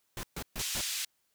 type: noise bursts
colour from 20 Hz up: pink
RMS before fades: -38 dBFS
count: 4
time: 0.17-0.812 s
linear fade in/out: 2 ms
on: 63 ms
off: 130 ms
type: band-pass noise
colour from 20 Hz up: white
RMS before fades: -35 dBFS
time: 0.59-1.05 s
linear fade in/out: 5 ms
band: 2400 to 7800 Hz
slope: 12 dB/octave
effects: white hiss -75 dBFS RMS until 1.34 s